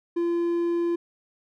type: tone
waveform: triangle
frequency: 342.4 Hz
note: F4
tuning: 34 cents flat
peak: -20 dBFS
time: 0.16-0.96 s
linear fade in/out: 10 ms
effects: none